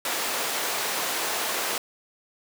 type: high-pass noise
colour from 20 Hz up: pink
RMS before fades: -28 dBFS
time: 0.05-1.78 s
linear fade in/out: 2 ms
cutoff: 510 Hz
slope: 12 dB/octave
effects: none